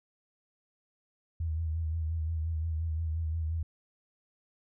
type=tone with vibrato; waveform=sine; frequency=80.5 Hz; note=E2; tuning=41 cents flat; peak=-29 dBFS; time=1.4-3.63 s; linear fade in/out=5 ms; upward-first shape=sine; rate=5.7 Hz; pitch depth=53 cents each way; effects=none